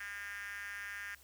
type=tone with high-pass filter; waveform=5% pulse; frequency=202.5 Hz; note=G#3; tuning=43 cents flat; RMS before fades=-44 dBFS; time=0-1.15 s; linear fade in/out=5 ms; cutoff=1700 Hz; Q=6.3; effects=added 69 Hz sine -65 dBFS peak until 1.23 s + white hiss -62 dBFS RMS until 1.23 s